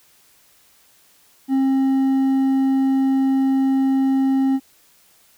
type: tone with hard clipping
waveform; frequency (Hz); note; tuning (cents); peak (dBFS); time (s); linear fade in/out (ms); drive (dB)
triangle; 267.7; C4; +40; -16; 1.48-4.6; 50; 7
effects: white hiss -55 dBFS RMS until 5.37 s